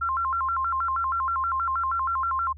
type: tone with vibrato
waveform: sine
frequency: 1200 Hz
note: D6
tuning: 37 cents sharp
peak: -23 dBFS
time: 0.01-2.53 s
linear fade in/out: 10 ms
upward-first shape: square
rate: 6.3 Hz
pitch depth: 220 cents each way
effects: added 74 Hz sine -41 dBFS peak until 2.57 s